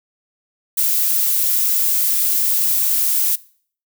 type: noise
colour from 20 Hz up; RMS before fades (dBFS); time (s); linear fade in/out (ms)
violet; -17; 0.77-3.36; 10
effects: noise-tail reverb RT60 0.5 s tail -21 dB re dry